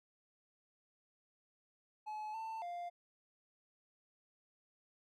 triangle tone with pitch steps, 855 / 891 / 699 Hz, A5 / A5 / F5, -50 / +22 / +1 cents, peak -39 dBFS, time 2.06-2.9 s, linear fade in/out 20 ms, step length 280 ms, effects none

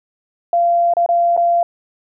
sine tone with dropouts, 689 Hz, F5, 24 cents flat, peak -11 dBFS, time 0.53-1.63 s, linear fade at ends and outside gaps 2 ms, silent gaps 0.937-0.968 / 1.062-1.089 / 1.366-1.375 s, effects none

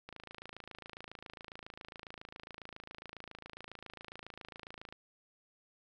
click train, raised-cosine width 0.3 ms, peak -30 dBFS, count 133, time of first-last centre 0.09-4.925 s, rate 27.3 Hz, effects none

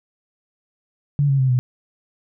sine tone with pitch steps, 143.5 / 137.18 / 131.13 / 125.36 Hz, D3 / C#3 / C3 / B2, -40 / -18 / +4 / +26 cents, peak -14 dBFS, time 1.19-1.59 s, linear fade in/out 0 ms, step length 100 ms, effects none

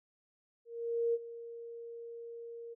sine tone with ADSR envelope, 466.2 Hz, A#4, in tune, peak -27 dBFS, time 0.65-2.75 s, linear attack 490 ms, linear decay 38 ms, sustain -16 dB, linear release 23 ms, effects none

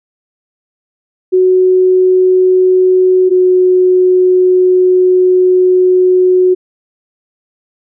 sine tone pair in turn, 370 / 367 Hz, F#4 / F#4, 0 / -14 cents, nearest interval unison, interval 14 cents, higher first, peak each -5 dBFS, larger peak neither, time 1.32-3.3 / 3.3-6.55 s, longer second, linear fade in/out 20 ms, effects none

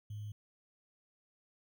sine tone with sample-and-hold, 104.9 Hz, G#2, 18 cents sharp, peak -40 dBFS, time 0.1-0.32 s, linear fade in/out 5 ms, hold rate 3150 Hz, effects none

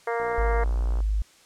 harmonic tone, 233.1 Hz, A#3, in tune, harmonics 2 / 3 / 4 / 5 / 6 / 7 / 8 / 9, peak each -27 / -31 / -33 / -35 / -37 / -38 / -39 / -40 dBFS, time 0.07-0.64 s, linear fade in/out 5 ms
click train, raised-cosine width 1 ms, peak -26 dBFS, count 50, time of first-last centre 0.2-1.005 s, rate 60.9 Hz
sine tone, 51.8 Hz, G#1, 4 cents flat, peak -21 dBFS, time 0.38-1.22 s, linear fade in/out 0 ms
effects white hiss -55 dBFS RMS until 1.45 s + low-pass 8000 Hz 12 dB/octave

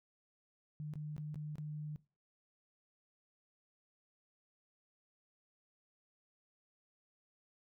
sine tone with dropouts, 150.9 Hz, D3, 47 cents sharp, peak -40 dBFS, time 0.8-1.96 s, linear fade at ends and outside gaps 0 ms, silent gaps 0.937-0.956 / 1.165-1.18 / 1.344-1.357 / 1.556-1.583 s, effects noise-tail reverb RT60 0.3 s tail -19 dB re dry

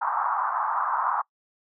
pink band-pass noise, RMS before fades -26 dBFS, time 0.01-1.22 s, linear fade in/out 10 ms, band 840 to 1300 Hz, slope 48 dB/octave, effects noise-tail reverb RT60 0.1 s tail -24 dB re dry

